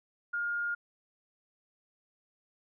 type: tone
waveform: sine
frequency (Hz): 1417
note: F6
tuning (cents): +25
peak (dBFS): -30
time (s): 0.33-0.75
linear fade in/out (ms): 10
effects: none